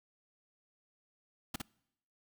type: noise with echo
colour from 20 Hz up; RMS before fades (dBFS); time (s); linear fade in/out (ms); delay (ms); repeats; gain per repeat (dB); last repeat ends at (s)
pink; -37; 1.54-1.56; 5; 58; 1; -2; 1.618
effects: noise-tail reverb RT60 0.8 s tail -25 dB re dry